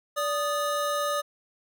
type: tone pair together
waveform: square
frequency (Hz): 581 / 1238.2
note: D5 / D#6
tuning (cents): -19 / -9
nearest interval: octave + minor second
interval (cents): 1310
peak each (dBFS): -29 / -29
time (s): 0.16-1.22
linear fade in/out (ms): 20
effects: none

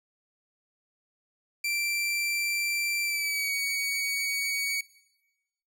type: tone with pitch glide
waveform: sawtooth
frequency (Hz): 2349 to 2248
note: D7 to C#7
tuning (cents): 0 to +24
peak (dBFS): -24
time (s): 1.64-4.81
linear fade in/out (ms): 5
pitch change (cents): -76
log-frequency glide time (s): 3.03-3.52
effects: noise-tail reverb RT60 1.0 s tail -19 dB re dry

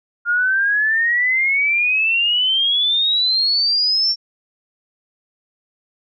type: exponential sweep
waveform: sine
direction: up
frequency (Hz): 1404 to 5500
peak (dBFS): -14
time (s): 0.25-4.16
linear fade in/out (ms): 50
effects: none

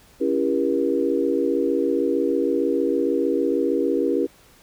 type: chord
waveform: sine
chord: C# diminished seventh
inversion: none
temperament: just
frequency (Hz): 277.2 / 332.6 / 399.1 / 479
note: C#4 / E4 / G4 / Bb4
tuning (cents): 0 / +16 / +31 / +47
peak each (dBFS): -24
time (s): 0.2-4.27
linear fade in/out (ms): 20
effects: pink hiss -53 dBFS RMS until 4.62 s

